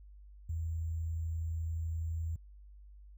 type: tone with sample-and-hold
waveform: sine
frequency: 81.7 Hz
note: E2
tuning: 15 cents flat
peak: -33 dBFS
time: 0.49-2.36 s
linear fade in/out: 5 ms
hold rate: 7350 Hz
effects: added 50 Hz sine -51 dBFS peak until 3.17 s